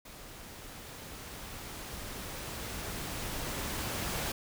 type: noise with level ramp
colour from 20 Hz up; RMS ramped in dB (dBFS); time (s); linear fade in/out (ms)
pink; -49 to -34; 0.05-4.32; 5
effects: none